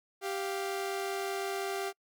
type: tone pair together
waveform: sawtooth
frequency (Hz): 392 / 698.5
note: G4 / F5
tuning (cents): 0 / 0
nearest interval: minor seventh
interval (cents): 1000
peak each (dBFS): -30 / -35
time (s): 0.21-1.93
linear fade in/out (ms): 50
effects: noise-tail reverb RT60 0.1 s tail -26 dB re dry